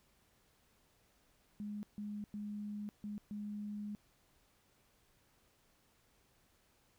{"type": "tone bursts at uneven times", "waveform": "sine", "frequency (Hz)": 207.7, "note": "G#3", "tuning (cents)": 0, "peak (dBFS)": -40, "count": 5, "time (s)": [[1.6, 1.83], [1.98, 2.24], [2.34, 2.89], [3.04, 3.18], [3.31, 3.95]], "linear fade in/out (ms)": 0, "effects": ["pink hiss -72 dBFS RMS until 6.98 s"]}